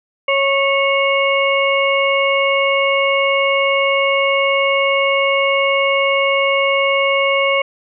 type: harmonic tone with a mistuned harmonic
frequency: 550 Hz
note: C#5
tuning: 14 cents flat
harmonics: 1 / 2 / 4 / 5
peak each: -16 / -20 / -17 / -22 dBFS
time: 0.28-7.62 s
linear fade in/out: 5 ms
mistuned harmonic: 5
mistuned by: +43 cents
effects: none